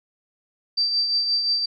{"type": "tone with tremolo", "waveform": "sine", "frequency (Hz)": 4669, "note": "D8", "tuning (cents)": -11, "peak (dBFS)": -17, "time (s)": [0.77, 1.66], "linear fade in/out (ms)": 10, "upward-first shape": "triangle", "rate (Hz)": 5.7, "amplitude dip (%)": 50, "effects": []}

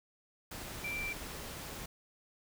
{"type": "tone in noise", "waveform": "sine", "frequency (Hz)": 2349, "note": "D7", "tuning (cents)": 0, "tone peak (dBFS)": -36, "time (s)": [0.84, 1.13], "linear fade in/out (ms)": 5, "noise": "pink", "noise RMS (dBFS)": -44, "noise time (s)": [0.51, 1.86], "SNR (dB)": 5, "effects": []}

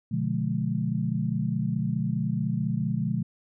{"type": "chord", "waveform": "sine", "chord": "B diminished seventh", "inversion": "none", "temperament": "just", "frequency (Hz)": [123.47, 148.16, 177.8, 213.4], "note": ["B2", "D3", "F3", "Ab3"], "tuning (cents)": [0, 16, 31, 47], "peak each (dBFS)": -30, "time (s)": [0.11, 3.23], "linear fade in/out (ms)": 10, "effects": []}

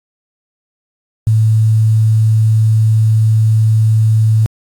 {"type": "tone with quantisation", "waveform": "sine", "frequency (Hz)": 110, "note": "A2", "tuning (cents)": 0, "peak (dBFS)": -7, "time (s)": [1.27, 4.46], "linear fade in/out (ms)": 0, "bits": 6, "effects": ["AAC 64 kbps"]}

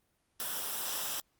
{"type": "noise with comb filter", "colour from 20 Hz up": "white", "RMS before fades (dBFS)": -36, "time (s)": [0.4, 1.2], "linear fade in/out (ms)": 0, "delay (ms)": 0.45, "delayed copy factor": -0.55, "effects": ["pink hiss -75 dBFS RMS until 1.39 s", "Opus 32 kbps"]}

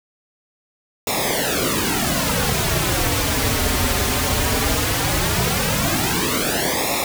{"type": "noise with flanger", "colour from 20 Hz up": "pink", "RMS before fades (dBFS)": -20, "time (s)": [1.07, 7.04], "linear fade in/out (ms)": 2, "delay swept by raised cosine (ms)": [0.65, 6.15], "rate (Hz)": 0.17, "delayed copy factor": -0.95, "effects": []}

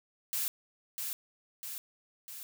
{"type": "noise with echo", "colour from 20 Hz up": "blue", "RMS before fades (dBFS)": -33, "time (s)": [0.33, 0.48], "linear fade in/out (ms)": 0, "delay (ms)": 650, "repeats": 3, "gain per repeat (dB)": -4, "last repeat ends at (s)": 2.43, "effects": []}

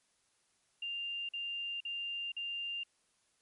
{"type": "tone bursts", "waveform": "sine", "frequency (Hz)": 2794, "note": "F7", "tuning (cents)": 0, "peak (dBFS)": -36, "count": 4, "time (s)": [0.82, 2.835], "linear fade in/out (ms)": 5, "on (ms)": 470, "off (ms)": 45, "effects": ["white hiss -74 dBFS RMS until 3.41 s", "MP3 48 kbps"]}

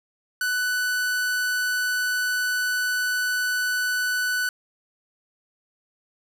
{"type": "tone", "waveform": "45% pulse", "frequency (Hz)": 1491, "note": "F#6", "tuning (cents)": 13, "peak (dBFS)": -22, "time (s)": [0.41, 4.49], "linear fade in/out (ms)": 2, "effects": []}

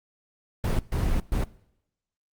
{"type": "noise bursts at uneven times", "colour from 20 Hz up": "brown", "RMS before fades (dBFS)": -24, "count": 3, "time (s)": [[0.64, 0.79], [0.92, 1.2], [1.32, 1.44]], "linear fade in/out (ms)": 2, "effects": ["noise-tail reverb RT60 0.8 s tail -21 dB re dry", "Opus 24 kbps"]}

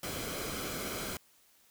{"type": "noise with comb filter", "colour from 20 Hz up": "pink", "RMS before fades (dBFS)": -38, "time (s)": [0.03, 1.17], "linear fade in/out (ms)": 2, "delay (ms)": 1.1, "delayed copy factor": -0.55, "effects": ["white hiss -65 dBFS RMS until 1.7 s"]}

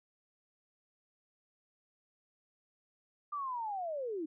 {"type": "linear sweep", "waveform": "sine", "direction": "down", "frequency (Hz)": [1200, 295.7], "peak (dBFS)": -35, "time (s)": [3.32, 4.26], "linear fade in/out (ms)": 10, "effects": []}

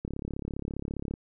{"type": "click train", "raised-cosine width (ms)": 3, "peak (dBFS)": -21, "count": 39, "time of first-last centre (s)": [0.05, 1.139], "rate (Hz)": 34.9, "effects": []}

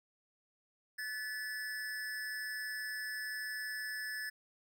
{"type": "tone with amplitude modulation", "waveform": "square", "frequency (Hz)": 1731, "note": "A6", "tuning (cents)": -29, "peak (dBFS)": -36, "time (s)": [0.98, 4.3], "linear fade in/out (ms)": 10, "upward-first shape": "sine", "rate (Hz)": 221, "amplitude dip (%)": 65, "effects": []}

